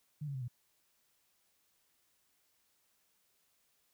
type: tone with pitch steps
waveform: sine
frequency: 150 / 139.95 / 130.58 / 121.84 Hz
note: D3 / C#3 / C3 / B2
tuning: +37 / +17 / -3 / -23 cents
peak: -37 dBFS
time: 0.21-0.482 s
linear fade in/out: 10 ms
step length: 68 ms
effects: white hiss -75 dBFS RMS until 3.93 s